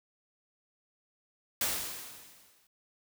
white noise with exponential decay, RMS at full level -29 dBFS, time 1.61-2.67 s, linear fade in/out 2 ms, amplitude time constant 230 ms, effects none

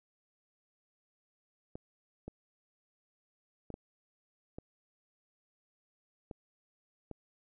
clicks, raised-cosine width 2 ms, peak -29 dBFS, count 7, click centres 1.755 / 2.28 / 3.703 / 3.741 / 4.585 / 6.312 / 7.113 s, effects none

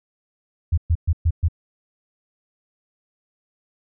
sine tone bursts, 82.9 Hz, E2, 10 cents sharp, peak -14 dBFS, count 5, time 0.72-1.485 s, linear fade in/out 10 ms, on 57 ms, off 120 ms, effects none

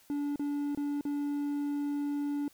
triangle tone with dropouts, 288.4 Hz, D4, 31 cents flat, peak -28 dBFS, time 0.1-2.48 s, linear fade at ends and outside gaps 1 ms, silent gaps 0.359-0.395 / 0.749-0.774 / 1.01-1.052 s, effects white hiss -62 dBFS RMS until 2.53 s

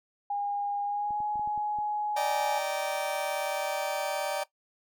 sine tone with pitch glide, 813 to 838.3 Hz, G#5 to G#5, -37 to +16 cents, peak -28 dBFS, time 0.3-2.59 s, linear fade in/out 5 ms, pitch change +53 cents, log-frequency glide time 0.84-1.22 s
clicks, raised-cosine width 3 ms, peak -36 dBFS, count 7, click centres 1.107 / 1.204 / 1.357 / 1.395 / 1.475 / 1.577 / 1.787 s
40% pulse chord, Eb major seventh, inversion third, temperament just, 583.4 / 622.3 / 777.8 / 933.4 Hz, D5 / Eb5 / G5 / Bb5, -12 / 0 / -14 / +2 cents, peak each -32 / -36 / -33 / -37 dBFS, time 2.16-4.44 s, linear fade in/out 10 ms
effects noise-tail reverb RT60 0.1 s tail -17 dB re dry

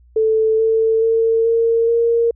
sine tone with pitch steps, 440 / 446.1 / 452.4 / 458.7 / 465.1 Hz, A4 / A4 / A4 / A#4 / A#4, 0 / +24 / +48 / -28 / -4 cents, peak -12 dBFS, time 0.16-2.31 s, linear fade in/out 5 ms, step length 430 ms, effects added 60 Hz sine -46 dBFS peak until 2.35 s

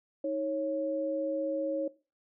sine tone pair together, 314.7 / 550.4 Hz, D#4 / C#5, +20 / -12 cents, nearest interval minor seventh, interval 968 cents, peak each -34 / -30 dBFS, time 0.24-1.88 s, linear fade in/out 5 ms, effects noise-tail reverb RT60 0.3 s tail -18 dB re dry

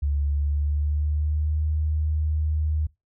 sine tone with pitch glide, 71.7 to 76.85 Hz, D2 to D#2, -41 to -21 cents, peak -21 dBFS, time 0.02-2.87 s, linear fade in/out 10 ms, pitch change +120 cents, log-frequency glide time 0.27-1.64 s, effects noise-tail reverb RT60 0.2 s tail -21 dB re dry

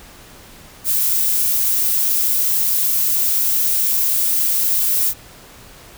violet noise, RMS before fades -17 dBFS, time 0.84-5.14 s, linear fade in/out 50 ms, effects pink hiss -42 dBFS RMS until 5.97 s

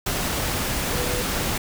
sine tone in noise, 493.6 Hz, B4, 1 cent flat, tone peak -29 dBFS, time 0.93-1.22 s, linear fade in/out 5 ms, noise pink, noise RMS -25 dBFS, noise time 0.06-1.58 s, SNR -7 dB, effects none

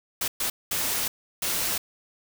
white noise bursts at uneven times, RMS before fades -27 dBFS, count 4, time 0.21-0.28 / 0.4-0.5 / 0.71-1.08 / 1.42-1.78 s, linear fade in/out 5 ms, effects none

